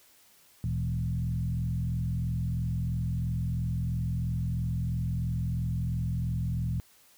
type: tone with frequency modulation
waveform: sine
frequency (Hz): 118.3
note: A#2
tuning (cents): +26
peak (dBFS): -27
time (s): 0.64-6.8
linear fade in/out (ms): 0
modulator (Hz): 43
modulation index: 1.2
effects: white hiss -60 dBFS RMS until 7.17 s